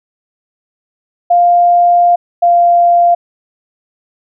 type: tone pair in turn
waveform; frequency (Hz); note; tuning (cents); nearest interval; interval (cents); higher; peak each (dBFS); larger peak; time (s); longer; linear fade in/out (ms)
sine; 700 / 694.4; F5 / F5; +4 / -10; unison; 14; first; -5; neither; 1.3-2.16 / 2.42-3.15; first; 10
effects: none